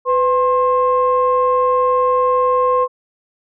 sine tone pair together, 502 / 1063.7 Hz, B4 / C6, +28 / +28 cents, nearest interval octave + minor second, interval 1300 cents, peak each -14 dBFS, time 0.05-2.88 s, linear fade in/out 50 ms, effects tanh soft clip ceiling -5 dBFS

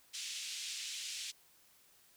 pink band-pass noise, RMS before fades -43 dBFS, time 0.13-1.32 s, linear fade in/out 20 ms, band 2700 to 8200 Hz, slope 24 dB/octave, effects white hiss -66 dBFS RMS until 2.16 s

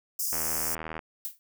white high-pass noise, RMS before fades -30 dBFS, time 0.19-0.75 s, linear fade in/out 5 ms, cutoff 5000 Hz, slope 96 dB/octave
click train, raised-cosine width 0.5 ms, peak -20 dBFS, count 54, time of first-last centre 0.33-0.992 s, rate 80.1 Hz
violet noise with exponential decay, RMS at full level -30 dBFS, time 1.25-1.39 s, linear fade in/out 0 ms, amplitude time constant 30 ms
effects none

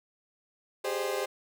35% pulse chord, Ab major seventh, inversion third, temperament equal with one note detuned, 392 / 415.3 / 523.3 / 607.7 Hz, G4 / Ab4 / C5 / Eb5, 0 / 0 / 0 / -41 cents, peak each -33 / -34 / -32 / -36 dBFS, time 0.84-1.26 s, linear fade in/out 10 ms, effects none

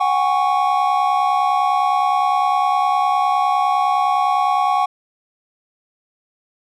triangle chord, F# suspended second, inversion none, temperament equal with one note detuned, 740 / 809.8 / 1108.7 Hz, F#5 / G#5 / C#6, 0 / -44 / 0 cents, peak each -17 / -17 / -17 dBFS, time 0-4.86 s, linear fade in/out 10 ms, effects none

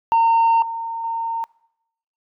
sine tone with level steps, 915 Hz, A#5, 32 cents flat, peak -10 / -24 / -21 dBFS, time 0.12-1.44 s, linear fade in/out 0 ms, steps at 0.62 / 1.04 s, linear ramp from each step 2 ms, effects noise-tail reverb RT60 0.8 s tail -24 dB re dry + tanh soft clip ceiling -11 dBFS

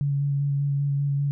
sine tone with vibrato, 141.3 Hz, C#3, 34 cents sharp, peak -21 dBFS, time 0.01-1.31 s, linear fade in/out 0 ms, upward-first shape square, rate 5.1 Hz, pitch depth 12 cents each way, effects none

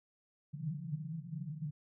white band-pass noise, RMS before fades -41 dBFS, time 0.53-1.71 s, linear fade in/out 10 ms, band 140 to 170 Hz, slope 96 dB/octave, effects none

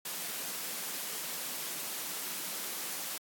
white high-pass noise, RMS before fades -38 dBFS, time 0.05-3.18 s, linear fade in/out 5 ms, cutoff 150 Hz, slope 48 dB/octave, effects AAC 64 kbps

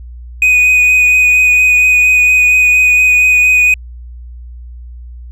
triangle tone with vibrato, 2489 Hz, D#7, in tune, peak -4 dBFS, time 0.42-3.74 s, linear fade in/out 2 ms, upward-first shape sine, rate 4.3 Hz, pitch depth 13 cents each way, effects added 60 Hz sine -27 dBFS peak until 5.31 s

